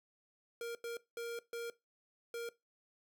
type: tone bursts at uneven times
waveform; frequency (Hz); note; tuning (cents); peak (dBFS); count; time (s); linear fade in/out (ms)
square; 468; A#4; +7; -40; 5; 0.61-0.75 / 0.84-0.97 / 1.17-1.39 / 1.53-1.7 / 2.34-2.49; 2
effects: noise-tail reverb RT60 0.2 s tail -19 dB re dry